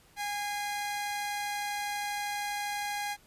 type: tone pair together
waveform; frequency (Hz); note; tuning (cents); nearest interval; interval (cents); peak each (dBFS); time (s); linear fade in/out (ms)
sawtooth; 819.5 / 2065; G#5 / C7; -23 / -23; octave + major third; 1600; -29 / -37; 0.16-3.17; 50
effects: pink hiss -61 dBFS RMS until 3.26 s + resampled to 32000 Hz